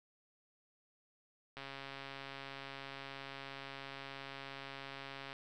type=click train; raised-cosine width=0.3 ms; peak=-30 dBFS; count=516; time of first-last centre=1.57-5.329 s; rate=137 Hz; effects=none